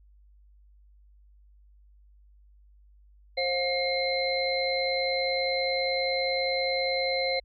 sine tone cluster, 530 / 715 / 2133 / 4085 Hz, C5 / F5 / C7 / C8, +22 / +41 / +33 / -42 cents, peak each -28 / -34 / -31 / -31 dBFS, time 3.37-7.4 s, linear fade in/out 10 ms, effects added 50 Hz sine -54 dBFS peak until 7.44 s

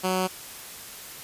10% pulse tone, 185.8 Hz, F#3, 7 cents sharp, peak -15 dBFS, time 0.03-0.28 s, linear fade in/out 20 ms, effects white hiss -41 dBFS RMS until 1.23 s + resampled to 32000 Hz

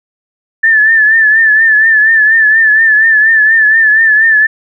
sine tone with vibrato, 1760 Hz, A6, in tune, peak -4 dBFS, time 0.63-4.47 s, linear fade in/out 10 ms, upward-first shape triangle, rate 4.2 Hz, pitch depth 69 cents each way, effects none

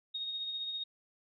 sine tone with tremolo, 3729 Hz, A#7, in tune, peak -34 dBFS, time 0.14-0.84 s, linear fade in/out 10 ms, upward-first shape sine, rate 15 Hz, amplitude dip 35%, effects none

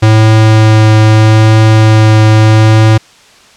square tone with vibrato, 109.2 Hz, A2, 13 cents flat, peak -3 dBFS, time 0.02-2.98 s, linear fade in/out 10 ms, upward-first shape triangle, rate 0.79 Hz, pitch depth 10 cents each way, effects white hiss -40 dBFS RMS until 3.56 s + low-pass 6000 Hz 12 dB/octave

